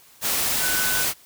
sine tone in noise, 1500 Hz, F#6, 23 cents sharp, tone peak -26 dBFS, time 0.59-1.06 s, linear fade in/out 50 ms, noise white, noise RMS -23 dBFS, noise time 0.21-1.14 s, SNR -6 dB, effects white hiss -52 dBFS RMS until 1.25 s

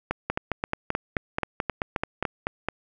two click trains, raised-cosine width 0.5 ms, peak -10 / -10 dBFS, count 9 / 12, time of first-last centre 0.11-2.226 / 0.3-2.686 s, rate 3.78 / 4.61 Hz, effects none

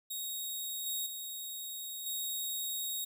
10% pulse tone with level steps, 3765 Hz, A#7, 16 cents sharp, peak -29 / -26 / -32 / -27 dBFS, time 0.1-3.05 s, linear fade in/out 10 ms, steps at 0.86 / 1.06 / 2.06 s, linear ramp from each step 5 ms, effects none

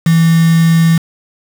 sine tone with quantisation, 164.81 Hz, E3, in tune, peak -6 dBFS, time 0.06-0.98 s, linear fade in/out 5 ms, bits 3, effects none

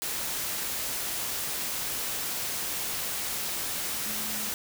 sine tone in noise, 213 Hz, G#3, 44 cents sharp, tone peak -42 dBFS, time 4.06-4.49 s, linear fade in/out 0 ms, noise white, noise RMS -32 dBFS, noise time 0.02-4.54 s, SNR -13 dB, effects none

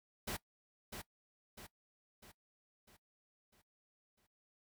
pink noise with echo, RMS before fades -41 dBFS, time 0.27-0.37 s, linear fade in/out 10 ms, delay 650 ms, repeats 6, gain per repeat -6 dB, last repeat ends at 4.27 s, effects noise-tail reverb RT60 0.1 s tail -18 dB re dry

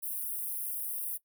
white high-pass noise, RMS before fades -36 dBFS, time 0.02-1.18 s, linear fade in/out 20 ms, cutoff 9300 Hz, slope 96 dB/octave, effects noise-tail reverb RT60 0.1 s tail -18 dB re dry

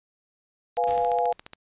sine chord, F diminished, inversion second, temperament equal, 493.9 / 698.5 / 830.6 Hz, Cb5 / F5 / Ab5, 0 / 0 / 0 cents, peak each -26 / -24 / -26 dBFS, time 0.77-1.33 s, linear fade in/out 10 ms
click train, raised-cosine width 0.2 ms, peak -21 dBFS, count 12, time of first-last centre 0.77-1.534 s, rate 14.4 Hz
pink noise with exponential decay, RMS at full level -39 dBFS, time 0.87-1.56 s, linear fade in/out 5 ms, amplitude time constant 150 ms
effects resampled to 8000 Hz

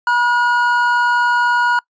triangle tone pair together, 967 / 1443 Hz, B5 / F#6, -37 / -44 cents, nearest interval perfect fifth, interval 693 cents, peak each -13 dBFS, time 0.07-1.79 s, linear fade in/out 2 ms, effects noise-tail reverb RT60 0.1 s tail -25 dB re dry + resampled to 16000 Hz

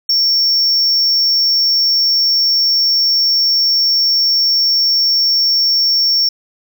triangle tone, 5470 Hz, F8, 37 cents flat, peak -9 dBFS, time 0.09-6.29 s, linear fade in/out 5 ms, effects none

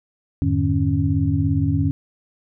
sine tone cluster, 86.8 / 104.1 / 150.8 / 276.3 Hz, F2 / G#2 / D3 / C#4, -10 / +5 / +46 / -6 cents, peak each -22 dBFS, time 0.42-1.91 s, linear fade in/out 0 ms, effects none

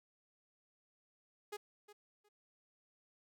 sawtooth tone with echo, 415.3 Hz, G#4, in tune, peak -38 dBFS, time 1.52-1.57 s, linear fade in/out 10 ms, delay 360 ms, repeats 2, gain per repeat -14 dB, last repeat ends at 2.29 s, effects none

